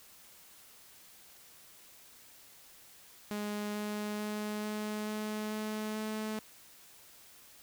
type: tone with pitch steps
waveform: sawtooth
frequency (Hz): 208.1 / 209.4 / 210.8 / 212.1 / 213.5 / 214.8 / 216.2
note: G#3 / G#3 / G#3 / G#3 / G#3 / A3 / A3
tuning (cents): +4 / +15 / +26 / +37 / +48 / -41 / -30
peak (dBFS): -31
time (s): 3.31-6.39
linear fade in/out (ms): 0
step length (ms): 440
effects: white hiss -57 dBFS RMS until 7.62 s